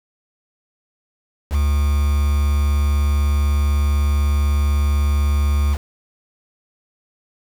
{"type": "tone with quantisation", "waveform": "triangle", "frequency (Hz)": 72, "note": "D2", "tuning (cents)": -34, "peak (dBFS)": -12, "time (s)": [1.5, 5.78], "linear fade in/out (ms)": 50, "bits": 5, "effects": []}